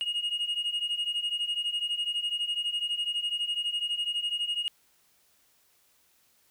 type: beating tone pair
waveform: sine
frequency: 2861 / 2873 Hz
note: F7 / F7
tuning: +41 / +48 cents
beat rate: 12 Hz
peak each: -30 / -28 dBFS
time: 0.01-4.68 s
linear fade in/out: 0 ms
effects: tanh soft clip ceiling -25 dBFS + white hiss -66 dBFS RMS until 6.5 s